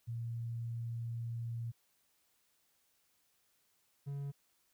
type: tone pair in turn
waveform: sine / triangle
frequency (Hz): 116.54 / 140.65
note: A#2 / C#3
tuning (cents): 0 / +26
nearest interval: minor third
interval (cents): 326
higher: second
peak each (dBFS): -37 / -36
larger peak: second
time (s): 0.07-1.72 / 4.06-4.32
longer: first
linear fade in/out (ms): 20
effects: white hiss -75 dBFS RMS until 4.73 s